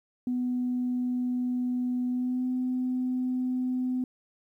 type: tone with pitch glide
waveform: sine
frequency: 248.6 to 253.5 Hz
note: B3 to B3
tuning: +12 to +45 cents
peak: -25 dBFS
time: 0.27-4.04 s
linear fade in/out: 2 ms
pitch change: +33 cents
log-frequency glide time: 2.09-2.46 s
effects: tanh soft clip ceiling -21 dBFS + 11-bit